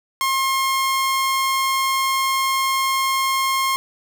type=tone; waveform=sawtooth; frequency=1070 Hz; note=C6; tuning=38 cents sharp; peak=-14 dBFS; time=0.21-3.76 s; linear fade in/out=0 ms; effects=none